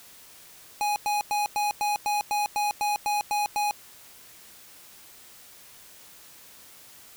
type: tone bursts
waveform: square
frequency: 830.6 Hz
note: G#5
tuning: in tune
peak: -24 dBFS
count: 12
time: 0.81-3.71 s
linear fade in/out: 0 ms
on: 150 ms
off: 100 ms
effects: white hiss -50 dBFS RMS until 7.16 s